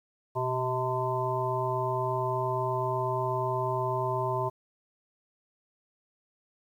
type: harmonic tone with a mistuned harmonic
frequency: 128.3 Hz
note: C3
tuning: 34 cents flat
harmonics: 1 / 3 / 5 / 7 / 8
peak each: -33 / -33 / -33 / -33 / -33 dBFS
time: 0.35-4.5 s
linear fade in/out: 20 ms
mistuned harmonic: 1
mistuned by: -61 cents
effects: 10-bit